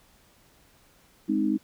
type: chord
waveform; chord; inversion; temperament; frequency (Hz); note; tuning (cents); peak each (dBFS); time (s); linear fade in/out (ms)
sine; Ab major; none; equal; 207.7 / 261.6 / 311.1; Ab3 / C4 / Eb4; 0 / 0 / 0; -27 / -28 / -25; 1.28-1.58; 20
effects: pink hiss -60 dBFS RMS until 1.63 s